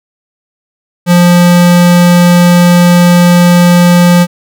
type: tone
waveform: square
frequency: 175.5 Hz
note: F3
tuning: 9 cents sharp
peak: -3 dBFS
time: 1.06-4.27 s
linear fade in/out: 50 ms
effects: none